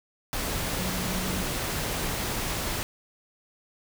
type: tone in noise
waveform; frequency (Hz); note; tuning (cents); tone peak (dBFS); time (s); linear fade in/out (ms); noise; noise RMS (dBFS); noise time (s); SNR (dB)
sine; 185; F#3; 0; -32; 0.79-1.42; 0; pink; -30; 0.33-2.83; -5
effects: none